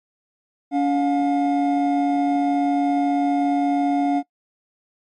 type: tone pair together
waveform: triangle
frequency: 283.5 / 713 Hz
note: C#4 / F5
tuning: +39 / +36 cents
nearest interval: octave + major third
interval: 1597 cents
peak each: -16 / -20 dBFS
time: 0.71-4.23 s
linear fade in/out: 50 ms
effects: noise-tail reverb RT60 0.1 s tail -21 dB re dry + MP3 48 kbps